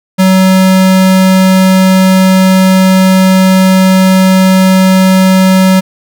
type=tone; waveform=square; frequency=188.2 Hz; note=F#3; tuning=30 cents sharp; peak=-4 dBFS; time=0.18-5.81 s; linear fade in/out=20 ms; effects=none